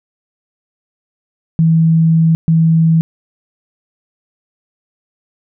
sine tone bursts at uneven times, 162.7 Hz, E3, 22 cents flat, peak -7 dBFS, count 2, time 1.59-2.35 / 2.48-3.01 s, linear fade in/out 0 ms, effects none

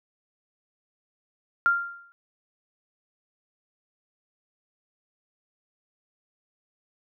sine tone with exponential decay, 1392 Hz, F6, 6 cents flat, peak -15 dBFS, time 1.66-2.12 s, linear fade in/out 0 ms, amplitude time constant 98 ms, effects none

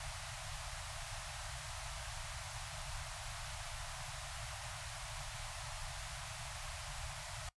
pink band-stop noise, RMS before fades -45 dBFS, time 0-7.49 s, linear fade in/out 2 ms, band 150 to 600 Hz, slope 96 dB/octave, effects noise-tail reverb RT60 0.1 s tail -21 dB re dry + resampled to 24000 Hz

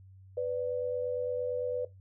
sine tone pair together, 497.2 / 586 Hz, B4 / D5, +12 / -4 cents, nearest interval minor third, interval 284 cents, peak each -30 / -36 dBFS, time 0.37-1.85 s, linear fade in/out 5 ms, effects noise-tail reverb RT60 0.2 s tail -18 dB re dry + added 95 Hz sine -51 dBFS peak until 2 s

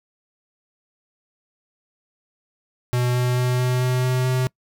square tone with pitch steps, 123.47 / 124.26 / 125.05 / 125.85 / 126.65 / 127.46 / 128.27 Hz, B2 / B2 / B2 / B2 / B2 / C3 / C3, 0 / +11 / +22 / +33 / +44 / -45 / -34 cents, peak -19 dBFS, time 2.93-4.47 s, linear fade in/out 0 ms, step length 220 ms, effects noise-tail reverb RT60 0.1 s tail -25 dB re dry

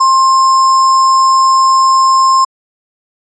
sine tone with sample-and-hold, 1058 Hz, C6, 19 cents sharp, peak -5 dBFS, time 0-2.45 s, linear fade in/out 10 ms, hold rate 6300 Hz, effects resampled to 16000 Hz

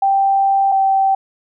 sine tone pair in turn, 784 / 775.9 Hz, G5 / G5, 0 / -18 cents, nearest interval unison, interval 18 cents, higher first, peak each -11 dBFS, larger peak neither, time 0.02-0.72 / 0.72-1.15 s, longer first, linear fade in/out 5 ms, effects none

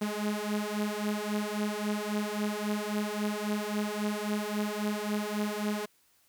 sawtooth beating tone pair, 207.7 / 211.4 Hz, G#3 / G#3, 0 / +31 cents, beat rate 3.7 Hz, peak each -29 / -29 dBFS, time 0.01-5.86 s, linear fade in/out 10 ms, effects white hiss -67 dBFS RMS until 6.28 s

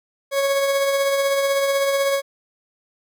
40% pulse tone with tremolo, 553 Hz, C#5, 4 cents flat, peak -15 dBFS, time 0.31-2.22 s, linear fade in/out 50 ms, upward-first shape triangle, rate 16 Hz, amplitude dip 40%, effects none

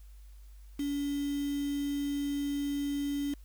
sine tone with quantisation, 284.8 Hz, C#4, 47 cents sharp, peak -30 dBFS, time 0.79-3.34 s, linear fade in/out 5 ms, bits 7, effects added 50 Hz sine -48 dBFS peak until 3.44 s + white hiss -67 dBFS RMS until 3.44 s

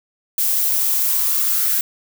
violet noise with high-pass filter sweep, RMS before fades -18 dBFS, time 0.38-1.81 s, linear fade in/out 2 ms, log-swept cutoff 620 to 1500 Hz, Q 4.6, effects none

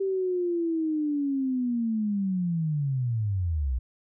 sine linear sweep, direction down, 391.5 to 58.27 Hz, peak -24 dBFS, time 0-3.79 s, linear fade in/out 10 ms, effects none

